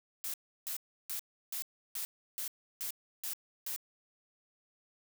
blue noise bursts, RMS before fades -38 dBFS, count 9, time 0.24-3.762 s, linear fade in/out 0 ms, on 98 ms, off 330 ms, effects none

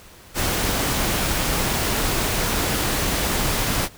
pink noise, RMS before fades -22 dBFS, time 0.34-3.89 s, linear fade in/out 50 ms, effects pink hiss -46 dBFS RMS until 3.97 s

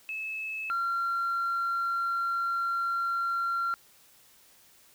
sine tone pair in turn, 2600 / 1374 Hz, E7 / F6, -24 / -29 cents, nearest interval major seventh, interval 1105 cents, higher first, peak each -32 / -25 dBFS, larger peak second, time 0.09-0.7 / 0.7-3.74 s, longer second, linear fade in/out 0 ms, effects tanh soft clip ceiling -24 dBFS + white hiss -59 dBFS RMS until 4.94 s

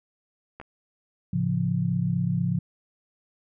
clicks, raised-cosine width 0.5 ms, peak -24 / -28 dBFS, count 2, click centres 0.6 / 0.614 s
sine chord, A augmented, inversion none, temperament equal, 110 / 138.59 / 174.61 Hz, A2 / C#3 / E#3, 0 / 0 / 0 cents, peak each -29 / -27 / -25 dBFS, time 1.33-2.59 s, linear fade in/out 5 ms
effects none

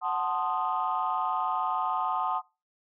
sine chord, F# diminished seventh, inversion none, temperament equal with one note detuned, 740 / 880 / 1046.5 / 1239.5 Hz, F#5 / A5 / C6 / Eb6, 0 / 0 / 0 / -7 cents, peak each -31 dBFS, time 0.01-2.42 s, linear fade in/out 50 ms, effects noise-tail reverb RT60 0.3 s tail -24 dB re dry + tanh soft clip ceiling -18 dBFS

